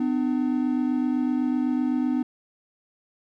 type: tone pair together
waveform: triangle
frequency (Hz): 253.2 / 301.1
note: B3 / D4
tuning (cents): +43 / +43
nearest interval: minor third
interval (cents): 300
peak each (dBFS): -21 / -24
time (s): 0-2.23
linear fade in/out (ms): 5
effects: none